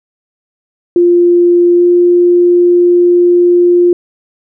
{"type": "tone with pitch glide", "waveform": "sine", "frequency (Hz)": [349.2, 351.6], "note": ["F4", "F4"], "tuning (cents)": [0, 12], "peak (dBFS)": -4, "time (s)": [0.96, 3.93], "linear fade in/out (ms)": 2, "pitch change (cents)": 12, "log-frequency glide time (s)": [1.76, 1.83], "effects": []}